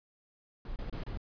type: noise bursts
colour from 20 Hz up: brown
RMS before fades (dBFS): -38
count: 4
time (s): 0.65-1.174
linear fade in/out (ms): 2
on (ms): 110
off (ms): 28
effects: resampled to 11025 Hz